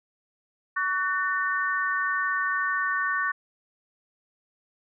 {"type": "tone cluster", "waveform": "sine", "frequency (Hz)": [1130, 1497, 1811], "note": ["C#6", "F#6", "A6"], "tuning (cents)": [33, 20, 49], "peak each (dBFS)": -28, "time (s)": [0.76, 3.32], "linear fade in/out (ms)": 10, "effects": []}